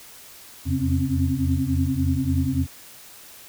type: tone cluster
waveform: sine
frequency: 83.8 / 87.3 / 134.6 / 259.4 / 269.7 Hz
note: E2 / F2 / C3 / C4 / C#4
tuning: +29 / 0 / +49 / -15 / -47 cents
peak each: -26 dBFS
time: 0.65-2.67 s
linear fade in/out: 50 ms
effects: white hiss -45 dBFS RMS until 3.48 s